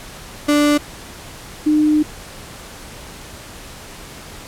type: tone pair in turn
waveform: 35% pulse / sine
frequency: 293.7 / 303.5 Hz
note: D4 / D#4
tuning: 0 / -43 cents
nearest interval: minor second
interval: 57 cents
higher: second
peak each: -10 / -11 dBFS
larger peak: first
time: 0.48-0.78 / 1.66-2.03 s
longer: second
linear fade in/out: 10 ms
effects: pink hiss -36 dBFS RMS until 4.47 s + low-pass 12000 Hz 12 dB/octave